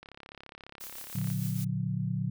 click train, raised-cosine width 0.3 ms, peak -30 dBFS, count 45, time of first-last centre 0.03-1.302 s, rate 34.6 Hz
blue noise with tremolo, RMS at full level -42 dBFS, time 0.8-1.65 s, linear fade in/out 10 ms, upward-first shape sine, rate 6.5 Hz, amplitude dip 40%
sine chord, Bb augmented, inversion none, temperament just, 116.54 / 145.68 / 182.1 Hz, Bb2 / D3 / F#3, 0 / -14 / -27 cents, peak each -33 dBFS, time 1.15-2.3 s, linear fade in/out 5 ms
effects none

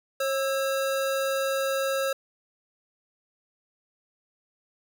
square tone pair together, 541.7 / 1318.5 Hz, C#5 / E6, -40 / 0 cents, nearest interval octave + minor third, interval 1540 cents, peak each -26 / -33 dBFS, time 0.2-2.13 s, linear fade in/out 5 ms, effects none

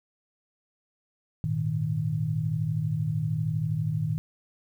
sine chord, Ab suspended second, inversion none, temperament equal, 103.83 / 116.54 / 155.56 Hz, Ab2 / Bb2 / Eb3, 0 / 0 / 0 cents, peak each -33 / -30 / -27 dBFS, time 1.44-4.18 s, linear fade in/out 0 ms, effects 10-bit

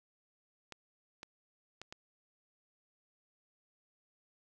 clicks, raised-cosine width 0.2 ms, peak -28 dBFS, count 4, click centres 0.723 / 1.231 / 1.816 / 1.925 s, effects none

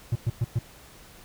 triangle tone bursts, 116.54 Hz, A#2, in tune, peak -19 dBFS, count 4, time 0.12-0.59 s, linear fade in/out 5 ms, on 35 ms, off 110 ms, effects pink hiss -50 dBFS RMS until 1.24 s

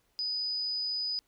sine tone, 4978 Hz, D#8, in tune, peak -30 dBFS, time 0.19-1.19 s, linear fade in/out 0 ms, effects pink hiss -72 dBFS RMS until 1.27 s

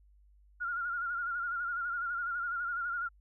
sine tone with vibrato, 1409 Hz, F6, 15 cents sharp, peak -32 dBFS, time 0.6-3.09 s, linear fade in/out 20 ms, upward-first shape sine, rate 12 Hz, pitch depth 59 cents each way, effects added 50 Hz sine -59 dBFS peak until 3.2 s

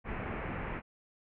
pink low-pass noise, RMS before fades -38 dBFS, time 0.04-0.82 s, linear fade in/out 50 ms, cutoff 2500 Hz, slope 48 dB/octave, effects none

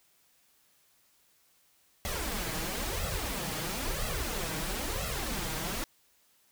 pink noise with flanger, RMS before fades -34 dBFS, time 2.05-5.84 s, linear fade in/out 0 ms, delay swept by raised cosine 1.5 to 6.4 ms, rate 1 Hz, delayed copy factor +0.8, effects white hiss -67 dBFS RMS until 6.51 s

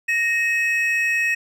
triangle tone pair together, 1864.7 / 2566 Hz, A#6 / E7, 0 / -47 cents, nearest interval tritone, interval 553 cents, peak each -19 dBFS, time 0.08-1.35 s, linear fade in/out 10 ms, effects none

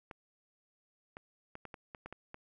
clicks, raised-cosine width 0.5 ms, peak -30 dBFS, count 9, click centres 0.112 / 1.169 / 1.554 / 1.653 / 1.742 / 1.948 / 2.06 / 2.126 / 2.344 s, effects none

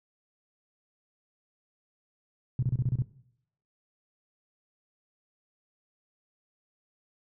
sine tone bursts, 126.9 Hz, B2, 47 cents sharp, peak -23 dBFS, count 7, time 2.59-3.022 s, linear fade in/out 2 ms, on 36 ms, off 30 ms, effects noise-tail reverb RT60 0.7 s tail -18 dB re dry

